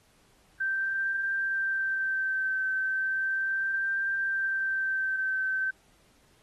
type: tone with vibrato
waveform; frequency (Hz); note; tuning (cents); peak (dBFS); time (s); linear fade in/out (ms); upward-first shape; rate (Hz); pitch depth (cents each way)
sine; 1560; G6; -9; -26; 0.6-5.71; 10; triangle; 0.36; 22
effects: pink hiss -64 dBFS RMS until 6.42 s + AAC 32 kbps